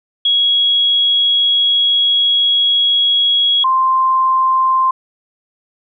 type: tone pair in turn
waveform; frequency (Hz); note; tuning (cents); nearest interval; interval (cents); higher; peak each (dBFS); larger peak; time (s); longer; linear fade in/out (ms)
sine; 3322 / 1046.4; G#7 / C6; 0 / 0; octave + minor sixth; 2000; first; -10; neither; 0.25-3.64 / 3.64-4.91; first; 5
effects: none